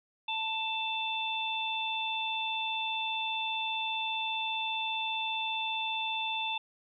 harmonic tone, 885 Hz, A5, 10 cents sharp, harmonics 1 / 3 / 4, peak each -35 / -35 / -35 dBFS, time 0.28-6.58 s, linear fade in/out 5 ms, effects none

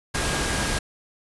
sine tone in noise, 1628 Hz, G#6, 35 cents flat, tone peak -33 dBFS, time 0.14-0.79 s, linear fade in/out 10 ms, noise pink, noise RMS -25 dBFS, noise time 0.14-0.79 s, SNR -11 dB, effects resampled to 24000 Hz

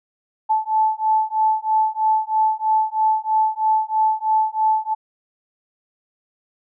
sine beating tone pair, 870 / 873.1 Hz, A5 / A5, -20 / -14 cents, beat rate 3.1 Hz, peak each -19 dBFS, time 0.49-4.95 s, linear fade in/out 20 ms, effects none

